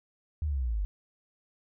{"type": "linear sweep", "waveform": "sine", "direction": "down", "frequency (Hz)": [79.5, 46.25], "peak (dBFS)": -27, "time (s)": [0.42, 0.85], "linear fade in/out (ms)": 0, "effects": []}